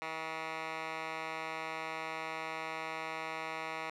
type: tone with band-pass filter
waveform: 10% pulse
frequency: 160 Hz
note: D#3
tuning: 49 cents sharp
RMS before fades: -40 dBFS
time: 0.02-3.9 s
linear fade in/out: 0 ms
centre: 1700 Hz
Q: 1.7
effects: none